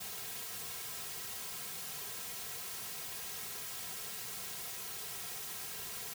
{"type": "noise with comb filter", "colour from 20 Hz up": "white", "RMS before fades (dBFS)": -43, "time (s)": [0, 6.14], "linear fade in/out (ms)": 10, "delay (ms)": 3.4, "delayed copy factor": -0.85, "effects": []}